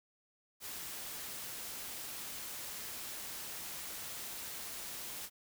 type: noise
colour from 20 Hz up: white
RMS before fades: -44 dBFS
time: 0.6-5.3 s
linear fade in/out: 50 ms
effects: none